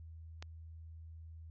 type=click; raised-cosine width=0.2 ms; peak=-28 dBFS; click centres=0.425 s; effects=added 81 Hz sine -48 dBFS peak until 1.5 s + resampled to 16000 Hz